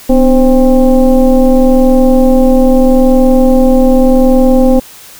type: tone with frequency modulation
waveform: sine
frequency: 251.6 Hz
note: B3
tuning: 32 cents sharp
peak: -3 dBFS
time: 0.09-4.8 s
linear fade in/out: 10 ms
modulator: 272 Hz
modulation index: 1.2
effects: white hiss -34 dBFS RMS until 5.19 s